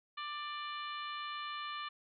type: harmonic tone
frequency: 591 Hz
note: D5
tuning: 11 cents sharp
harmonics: 2 / 3 / 4 / 5 / 6 / 7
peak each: -41 / -48 / -49 / -48 / -50 / -54 dBFS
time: 0.17-1.89 s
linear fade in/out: 10 ms
effects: none